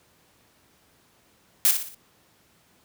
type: noise with echo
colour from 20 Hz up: blue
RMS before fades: -18 dBFS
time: 1.65-1.71 s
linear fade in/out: 0 ms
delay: 59 ms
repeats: 4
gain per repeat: -7 dB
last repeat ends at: 1.946 s
effects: pink hiss -61 dBFS RMS until 2.84 s + high-pass 80 Hz 12 dB/octave